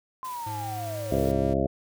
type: linear sweep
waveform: sine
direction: down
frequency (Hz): 1044 to 430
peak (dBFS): -32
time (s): 0.23-1.3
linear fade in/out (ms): 0
type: noise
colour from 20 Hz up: white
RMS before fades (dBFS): -45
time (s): 0.24-1.32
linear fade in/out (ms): 10
type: tone with vibrato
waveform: square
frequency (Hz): 106.3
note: G#2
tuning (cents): +41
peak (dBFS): -35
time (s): 0.46-1.54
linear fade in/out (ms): 10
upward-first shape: square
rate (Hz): 6.2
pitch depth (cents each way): 12
type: harmonic tone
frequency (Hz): 67.5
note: C#2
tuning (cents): -45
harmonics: 1 / 2 / 3 / 4 / 5 / 6 / 8 / 9 / 10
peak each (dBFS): -31 / -31 / -31 / -31 / -31 / -31 / -31 / -31 / -31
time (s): 1.11-1.67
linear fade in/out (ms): 10
effects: none